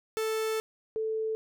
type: tone pair in turn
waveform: 45% pulse / sine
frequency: 440 / 440 Hz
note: A4 / A4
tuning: 0 / 0 cents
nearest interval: unison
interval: 0 cents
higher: neither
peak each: -28 dBFS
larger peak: neither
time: 0.17-0.6 / 0.96-1.35 s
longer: first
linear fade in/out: 0 ms
effects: none